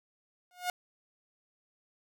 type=tone with exponential growth; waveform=sawtooth; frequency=719 Hz; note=F#5; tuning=50 cents flat; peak=-23 dBFS; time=0.51-0.7 s; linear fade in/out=1 ms; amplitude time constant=41 ms; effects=none